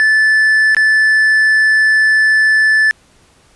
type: tone with dropouts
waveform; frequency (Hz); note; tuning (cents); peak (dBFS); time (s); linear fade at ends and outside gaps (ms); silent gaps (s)
triangle; 1747; A6; -13; -6; 0-2.91; 0; 0.748-0.767
effects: pink hiss -50 dBFS RMS until 3.55 s + resampled to 24000 Hz